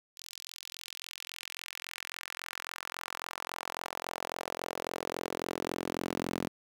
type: tone with high-pass filter sweep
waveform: sawtooth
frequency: 43.65 Hz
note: F1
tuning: in tune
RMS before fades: -40 dBFS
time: 0.16-6.49 s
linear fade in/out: 20 ms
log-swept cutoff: 4800 to 230 Hz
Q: 1.5
effects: 10-bit